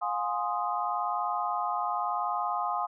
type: chord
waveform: sine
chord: F minor seventh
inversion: none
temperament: equal with one note detuned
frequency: 709.8 / 830.6 / 1046.5 / 1244.5 Hz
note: F5 / Ab5 / C6 / Eb6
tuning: +28 / 0 / 0 / 0 cents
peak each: -33 dBFS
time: 0.01-2.87 s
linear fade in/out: 20 ms
effects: none